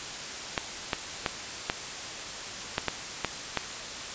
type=clicks; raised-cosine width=0.3 ms; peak=-9 dBFS; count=8; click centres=0.578 / 0.932 / 1.262 / 1.699 / 2.781 / 2.883 / 3.247 / 3.573 s; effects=white hiss -37 dBFS RMS until 4.14 s + resampled to 16000 Hz